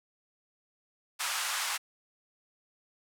pink band-pass noise, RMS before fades -33 dBFS, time 1.19-1.78 s, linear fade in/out 20 ms, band 930 to 12000 Hz, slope 24 dB/octave, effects none

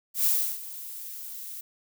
violet noise with ADSR envelope, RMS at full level -22 dBFS, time 0.14-1.61 s, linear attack 110 ms, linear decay 330 ms, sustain -17 dB, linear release 6 ms, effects none

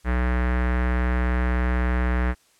square tone with low-pass filter, 61.74 Hz, B1, in tune, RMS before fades -22 dBFS, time 0.04-2.35 s, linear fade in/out 50 ms, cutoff 1800 Hz, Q 3, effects white hiss -60 dBFS RMS until 2.59 s + low-pass 10000 Hz 12 dB/octave

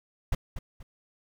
brown noise with echo, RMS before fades -24 dBFS, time 0.32-0.35 s, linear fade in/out 5 ms, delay 240 ms, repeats 2, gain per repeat -10 dB, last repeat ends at 0.83 s, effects none

